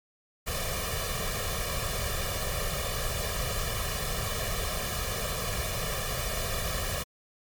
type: noise with comb filter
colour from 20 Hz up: pink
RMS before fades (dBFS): -31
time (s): 0.46-7.04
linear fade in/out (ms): 20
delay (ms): 1.7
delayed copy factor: +0.95
effects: MP3 96 kbps